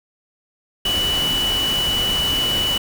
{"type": "tone in noise", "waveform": "sine", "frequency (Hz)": 2960, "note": "F#7", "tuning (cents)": 0, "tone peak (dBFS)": -18, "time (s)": [0.85, 2.78], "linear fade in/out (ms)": 5, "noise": "pink", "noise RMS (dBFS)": -26, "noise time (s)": [0.85, 2.78], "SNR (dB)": 5, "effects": []}